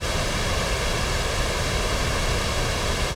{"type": "noise with comb filter", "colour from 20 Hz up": "pink", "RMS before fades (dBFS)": -23, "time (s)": [0, 3.15], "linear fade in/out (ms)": 50, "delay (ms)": 1.8, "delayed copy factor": 0.5, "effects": ["low-pass 7000 Hz 12 dB/octave"]}